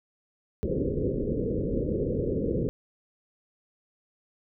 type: low-pass noise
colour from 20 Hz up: white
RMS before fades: -28 dBFS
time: 0.63-2.69 s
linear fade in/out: 0 ms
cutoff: 530 Hz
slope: 96 dB/octave
effects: none